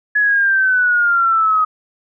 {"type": "exponential sweep", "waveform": "sine", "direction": "down", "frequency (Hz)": [1700, 1254], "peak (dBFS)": -11, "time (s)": [0.15, 1.65], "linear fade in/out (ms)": 10, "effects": []}